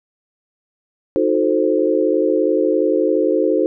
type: chord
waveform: sine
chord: D# diminished seventh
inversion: none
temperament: equal with one note detuned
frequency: 311.1 / 362.8 / 440 / 523.3 Hz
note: D#4 / F#4 / A4 / C5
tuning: 0 / -34 / 0 / 0 cents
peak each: -19 dBFS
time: 1.16-3.66 s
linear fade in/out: 0 ms
effects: none